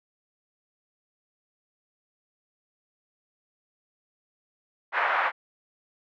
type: band-pass noise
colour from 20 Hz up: pink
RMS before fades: -25 dBFS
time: 4.92-5.32 s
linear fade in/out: 50 ms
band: 760 to 2000 Hz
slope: 24 dB/octave
effects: none